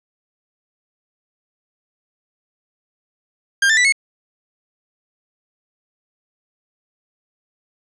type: tone with pitch steps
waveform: 40% pulse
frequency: 1600 / 1775.3 / 1969.8 / 2186 Hz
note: G6 / A6 / B6 / C#7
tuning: +35 / +15 / -5 / -25 cents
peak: -11 dBFS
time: 3.62-3.924 s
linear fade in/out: 5 ms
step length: 76 ms
effects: resampled to 22050 Hz + 7-bit